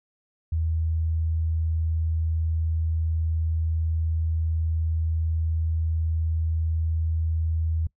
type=tone; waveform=sine; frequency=80.7 Hz; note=E2; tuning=36 cents flat; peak=-22 dBFS; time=0.52-7.87 s; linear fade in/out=5 ms; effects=noise-tail reverb RT60 0.1 s tail -22 dB re dry